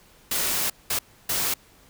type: noise bursts at uneven times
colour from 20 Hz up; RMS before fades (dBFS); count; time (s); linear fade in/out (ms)
white; -25; 3; 0.31-0.7 / 0.9-0.99 / 1.29-1.54; 5
effects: pink hiss -55 dBFS RMS until 1.89 s

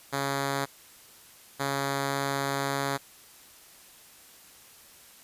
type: tone pair in turn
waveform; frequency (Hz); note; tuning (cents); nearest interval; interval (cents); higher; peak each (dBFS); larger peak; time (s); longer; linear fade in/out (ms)
5% pulse; 138.59 / 138.59; C#3 / C#3; 0 / 0; unison; 0; neither; -16; neither; 0.12-0.66 / 1.59-2.98; second; 20
effects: white hiss -53 dBFS RMS until 5.23 s + resampled to 32000 Hz

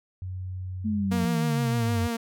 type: tone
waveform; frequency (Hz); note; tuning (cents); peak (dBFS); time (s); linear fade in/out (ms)
sine; 92.5; F#2; 0; -31; 0.22-1.25; 0
type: linear sweep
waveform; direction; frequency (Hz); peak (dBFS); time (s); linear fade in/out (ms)
sine; down; 220 to 87.31; -24; 0.84-2.08; 20
type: tone with vibrato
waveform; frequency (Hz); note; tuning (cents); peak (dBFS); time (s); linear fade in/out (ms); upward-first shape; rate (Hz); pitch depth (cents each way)
sawtooth; 233.1; A#3; 0; -23; 1.11-2.17; 10; sine; 6.5; 27
effects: none

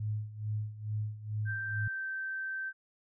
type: tone with tremolo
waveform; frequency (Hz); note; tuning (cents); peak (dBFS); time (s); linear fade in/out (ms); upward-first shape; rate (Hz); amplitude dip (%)
sine; 106.6; G#2; +46; -30; 0-1.88; 5; sine; 2.3; 80
type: tone with pitch glide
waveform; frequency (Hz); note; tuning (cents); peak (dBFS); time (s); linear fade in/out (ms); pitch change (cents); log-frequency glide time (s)
sine; 1568 to 1553.6; G6 to G6; 0 to -16; -34; 1.45-2.73; 50; -16; 1.7-2.07
effects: none

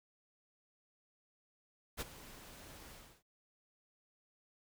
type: noise with ADSR envelope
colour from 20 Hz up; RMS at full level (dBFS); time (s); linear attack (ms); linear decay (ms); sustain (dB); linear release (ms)
pink; -38; 1.97-3.23; 39; 25; -16; 310
effects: none

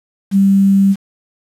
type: tone with quantisation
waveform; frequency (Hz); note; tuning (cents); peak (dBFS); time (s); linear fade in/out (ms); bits
sine; 196; G3; 0; -7; 0.31-0.96; 50; 6
effects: resampled to 32000 Hz

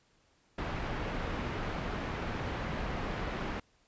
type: low-pass noise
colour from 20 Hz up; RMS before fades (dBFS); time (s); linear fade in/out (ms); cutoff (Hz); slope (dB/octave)
pink; -36; 0.58-3.6; 5; 2200; 12
effects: pink hiss -69 dBFS RMS until 3.87 s + resampled to 16000 Hz

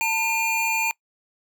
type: tone pair together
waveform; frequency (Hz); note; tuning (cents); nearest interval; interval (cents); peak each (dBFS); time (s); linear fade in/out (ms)
square; 899.2 / 2409; A5 / D7; +37 / +43; octave + perfect fourth; 1706; -26 / -23; 0.01-0.91; 0
effects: noise-tail reverb RT60 0.1 s tail -23 dB re dry

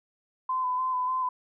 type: tone with vibrato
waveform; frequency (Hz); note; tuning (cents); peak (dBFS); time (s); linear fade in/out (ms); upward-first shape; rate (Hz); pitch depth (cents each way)
sine; 1017; C6; -50; -25; 0.49-1.29; 5; square; 3.4; 21
effects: none

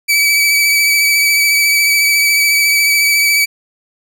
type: tone with vibrato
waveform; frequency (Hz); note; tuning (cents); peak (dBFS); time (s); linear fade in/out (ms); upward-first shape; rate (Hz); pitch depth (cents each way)
sawtooth; 2294; D7; -41; -6; 0.08-3.46; 20; sine; 14; 23
effects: none

